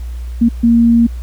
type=tone bursts at uneven times; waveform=sine; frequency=233 Hz; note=A#3; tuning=1 cent flat; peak=-6 dBFS; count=2; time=0.41-0.49 / 0.63-1.07 s; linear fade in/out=10 ms; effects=added 60 Hz sine -21 dBFS peak until 1.22 s + pink hiss -45 dBFS RMS until 1.22 s